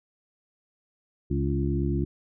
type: harmonic tone with a mistuned harmonic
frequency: 69.3 Hz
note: C#2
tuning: in tune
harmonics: 1 / 2 / 3 / 4 / 5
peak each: -28 / -28 / -32 / -32 / -31 dBFS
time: 1.3-2.05 s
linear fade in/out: 10 ms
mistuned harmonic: 4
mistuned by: +34 cents
effects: none